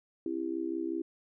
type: tone with amplitude modulation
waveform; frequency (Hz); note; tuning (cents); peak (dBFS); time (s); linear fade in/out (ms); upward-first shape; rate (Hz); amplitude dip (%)
sine; 330.5; E4; +5; -27; 0.26-1.02; 2; sine; 65.5; 95
effects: none